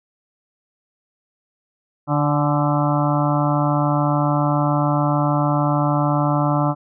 harmonic tone with a mistuned harmonic, 146.83 Hz, D3, in tune, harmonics 1 / 2 / 4 / 5 / 6 / 7 / 8 / 9, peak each -19 / -22 / -25 / -26 / -27 / -27 / -28 / -29 dBFS, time 2.07-6.75 s, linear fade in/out 50 ms, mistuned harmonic 6, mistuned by -39 cents, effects none

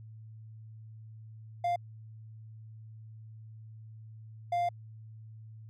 triangle tone bursts at uneven times, 698.5 Hz, F5, in tune, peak -25 dBFS, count 2, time 1.64-1.76 / 4.52-4.69 s, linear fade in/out 5 ms, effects added 110 Hz sine -46 dBFS peak until 5.69 s

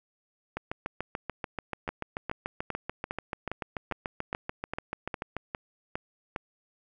two click trains, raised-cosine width 0.5 ms, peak -17 / -17 dBFS, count 12 / 34, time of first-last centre 1.89-6.362 / 0.57-5.367 s, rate 2.46 / 6.88 Hz, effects none

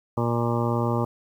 harmonic tone, 118.2 Hz, A#2, 24 cents sharp, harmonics 1 / 2 / 3 / 4 / 5 / 7 / 8 / 9 / 10, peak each -25 / -28 / -30 / -31 / -32 / -33 / -34 / -35 / -35 dBFS, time 0.17-1.05 s, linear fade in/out 5 ms, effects 9-bit

